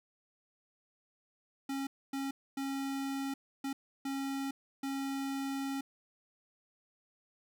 square tone bursts at uneven times, 273 Hz, C#4, 26 cents flat, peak -35 dBFS, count 6, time 1.69-1.87 / 2.13-2.31 / 2.57-3.34 / 3.64-3.73 / 4.05-4.51 / 4.83-5.81 s, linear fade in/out 5 ms, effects none

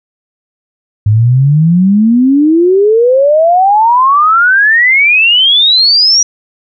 sine exponential sweep, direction up, 102.2 to 5820 Hz, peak -4 dBFS, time 1.06-6.23 s, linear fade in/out 5 ms, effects none

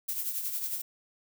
violet noise with tremolo, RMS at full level -31 dBFS, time 0.08-0.82 s, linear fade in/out 10 ms, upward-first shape triangle, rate 11 Hz, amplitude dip 60%, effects none

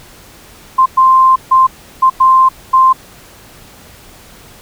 sine tone bursts at uneven times, 1046.5 Hz, C6, in tune, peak -4 dBFS, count 6, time 0.78-0.86 / 0.97-1.36 / 1.51-1.67 / 2.02-2.1 / 2.2-2.49 / 2.73-2.93 s, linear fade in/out 10 ms, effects pink hiss -39 dBFS RMS until 4.61 s

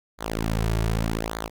sawtooth tone with flanger, 55.1 Hz, A1, 3 cents sharp, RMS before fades -26 dBFS, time 0.18-1.5 s, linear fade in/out 50 ms, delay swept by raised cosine 0.36 to 3.96 ms, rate 0.84 Hz, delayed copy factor -0.85, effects none

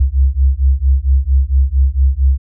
sine beating tone pair, 65 / 69.4 Hz, C2 / C#2, -11 / +3 cents, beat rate 4.4 Hz, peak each -12 dBFS, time 0-2.38 s, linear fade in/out 10 ms, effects none

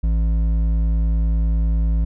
triangle tone with hard clipping, 55 Hz, A1, in tune, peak -17 dBFS, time 0.03-2.05 s, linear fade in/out 10 ms, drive 11 dB, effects none

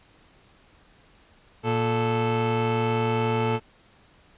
25% pulse tone pair together, 116.62 / 440 Hz, A#2 / A4, +1 / 0 cents, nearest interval octave + major seventh, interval 2299 cents, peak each -21 dBFS, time 1.63-3.6 s, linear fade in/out 50 ms, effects pink hiss -57 dBFS RMS until 4.37 s + resampled to 8000 Hz

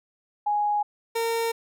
sine / 30% pulse tone pair in turn, 830.6 / 458.9 Hz, G#5 / A#4, 0 / -27 cents, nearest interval minor seventh, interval 1027 cents, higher first, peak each -21 dBFS, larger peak neither, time 0.46-0.83 / 1.15-1.52 s, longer neither, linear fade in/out 10 ms, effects none

